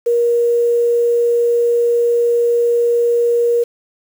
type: tone with quantisation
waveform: sine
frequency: 473.5 Hz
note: A#4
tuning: 27 cents sharp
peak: -11 dBFS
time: 0.06-3.64 s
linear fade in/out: 10 ms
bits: 6
effects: none